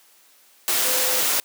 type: tone in noise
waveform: sine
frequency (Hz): 510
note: C5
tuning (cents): -44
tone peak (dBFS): -30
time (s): 0.85-1.2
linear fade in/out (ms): 0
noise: white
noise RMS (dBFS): -21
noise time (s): 0.68-1.4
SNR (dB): -12
effects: white hiss -55 dBFS RMS until 1.44 s + high-pass 300 Hz 12 dB/octave